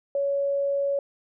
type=tone; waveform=sine; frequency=560 Hz; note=C#5; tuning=18 cents sharp; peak=-22 dBFS; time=0.15-0.99 s; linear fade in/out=2 ms; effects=none